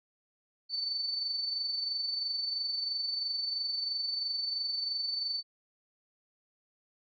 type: tone with amplitude modulation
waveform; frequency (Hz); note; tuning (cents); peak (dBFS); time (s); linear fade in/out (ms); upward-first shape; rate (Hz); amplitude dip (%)
sine; 4518; C#8; +32; -29; 0.69-5.43; 50; sine; 23; 45
effects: none